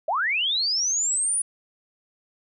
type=linear sweep; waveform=sine; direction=up; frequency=574 to 9800 Hz; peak=-21 dBFS; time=0.08-1.42 s; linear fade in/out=5 ms; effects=none